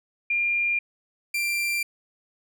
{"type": "tone pair in turn", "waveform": ["sine", "40% pulse"], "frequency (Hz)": [2400, 2366], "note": ["D7", "D7"], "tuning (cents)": [37, 12], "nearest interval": "unison", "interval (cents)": 25, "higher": "first", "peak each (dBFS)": [-21, -23], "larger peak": "first", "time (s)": [[0.3, 0.79], [1.34, 1.83]], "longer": "neither", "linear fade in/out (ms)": 5, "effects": []}